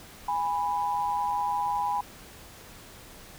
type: tone pair together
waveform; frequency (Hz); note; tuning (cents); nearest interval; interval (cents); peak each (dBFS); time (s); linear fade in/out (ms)
sine; 822.6 / 988; G#5 / B5; -17 / 0; minor third; 317; -28; 0.28-2.01; 5
effects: pink hiss -48 dBFS RMS until 3.38 s